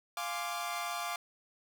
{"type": "chord", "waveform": "sawtooth", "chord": "D half-diminished seventh", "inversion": "first", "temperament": "equal", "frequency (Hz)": [698.5, 830.6, 1046.5, 1174.7], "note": ["F5", "Ab5", "C6", "D6"], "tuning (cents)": [0, 0, 0, 0], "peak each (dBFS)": [-35, -40, -40, -35], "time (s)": [0.17, 1.16], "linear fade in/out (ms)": 2, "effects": []}